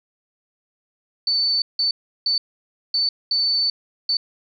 sine tone bursts at uneven times, 4513 Hz, C#8, 30 cents sharp, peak -17 dBFS, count 6, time 1.27-1.62 / 1.79-1.91 / 2.26-2.38 / 2.94-3.09 / 3.31-3.7 / 4.09-4.17 s, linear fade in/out 2 ms, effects none

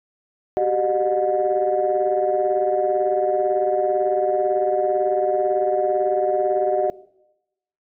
sine tone cluster, 378.7 / 396.7 / 609 / 726 Hz, F#4 / G4 / D#5 / F#5, +40 / +21 / -37 / -33 cents, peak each -22 / -27 / -20 / -22 dBFS, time 0.57-6.9 s, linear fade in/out 0 ms, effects noise-tail reverb RT60 0.9 s tail -20 dB re dry + tanh soft clip ceiling -9 dBFS

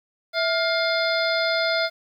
harmonic tone with a mistuned harmonic, 705 Hz, F5, 16 cents sharp, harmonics 1 / 2 / 3 / 5 / 6 / 7, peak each -23 / -26 / -28 / -30 / -31 / -31 dBFS, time 0.33-1.9 s, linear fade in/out 50 ms, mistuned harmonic 1, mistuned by -120 cents, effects 9-bit

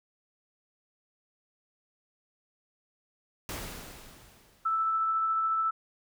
pink noise with exponential decay, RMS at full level -36 dBFS, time 3.49-5.1 s, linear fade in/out 1 ms, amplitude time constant 350 ms
sine tone with tremolo, 1318.5 Hz, E6, in tune, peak -24 dBFS, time 4.65-5.71 s, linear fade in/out 10 ms, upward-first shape triangle, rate 14 Hz, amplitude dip 25%
effects none

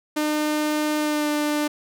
sawtooth tone with pitch glide, 302.7 to 297.7 Hz, D#4 to D4, -48 to +24 cents, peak -17 dBFS, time 0.16-1.68 s, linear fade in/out 10 ms, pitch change -28 cents, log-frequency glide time 0.98-1.3 s, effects none

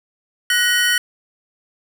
square tone cluster, 1477 / 1893 / 3013 Hz, F#6 / A#6 / F#7, -3 / +26 / +31 cents, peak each -20 / -19 / -20 dBFS, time 0.5-0.98 s, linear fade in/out 2 ms, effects none

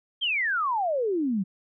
sine exponential sweep, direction down, 3270 to 180 Hz, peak -23 dBFS, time 0.21-1.44 s, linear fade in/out 20 ms, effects none

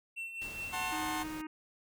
triangle tone with tremolo, 2702 Hz, E7, 42 cents sharp, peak -35 dBFS, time 0.16-0.97 s, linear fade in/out 20 ms, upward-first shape sine, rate 4.8 Hz, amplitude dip 55%
pink noise, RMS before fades -48 dBFS, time 0.41-1.42 s, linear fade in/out 10 ms
sawtooth chord, F# diminished, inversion none, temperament just, 740 / 888 / 1065.6 Hz, F#5 / A5 / C6, 0 / +16 / +31 cents, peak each -35 / -36 / -35 dBFS, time 0.72-1.24 s, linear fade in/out 20 ms
harmonic tone, 311.1 Hz, D#4, in tune, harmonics 1 / 3 / 4 / 5 / 6 / 7 / 8 / 9, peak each -39 / -49 / -51 / -53 / -55 / -56 / -57 / -58 dBFS, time 0.92-1.47 s, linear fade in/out 5 ms
effects none

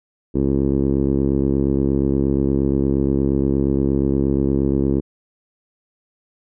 10% pulse tone with low-pass filter, 68.5 Hz, C#2, 20 cents flat, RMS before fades -18 dBFS, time 0.34-5.01 s, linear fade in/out 20 ms, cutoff 360 Hz, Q 2, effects none

